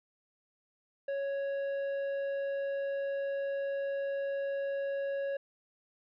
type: tone with tanh clipping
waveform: sine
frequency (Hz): 554.4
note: C#5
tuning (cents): 0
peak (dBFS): -33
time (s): 1.08-5.37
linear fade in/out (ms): 5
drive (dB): 8
effects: none